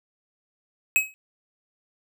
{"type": "tone with exponential decay", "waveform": "square", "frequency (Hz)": 2554, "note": "D#7", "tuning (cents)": 45, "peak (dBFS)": -14, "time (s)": [0.96, 1.14], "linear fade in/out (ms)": 0, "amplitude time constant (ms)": 38, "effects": []}